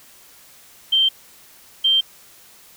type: tone pair in turn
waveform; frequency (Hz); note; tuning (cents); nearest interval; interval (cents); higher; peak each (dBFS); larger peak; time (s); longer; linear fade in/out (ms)
sine; 3136 / 3150; G7 / G7; 0 / +8; unison; 8; second; -13 / -13; neither; 0.92-1.09 / 1.84-2.01; neither; 10
effects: white hiss -48 dBFS RMS until 2.76 s